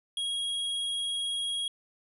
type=tone; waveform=square; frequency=3294 Hz; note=G#7; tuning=15 cents flat; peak=-30 dBFS; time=0.17-1.68 s; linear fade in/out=2 ms; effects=resampled to 32000 Hz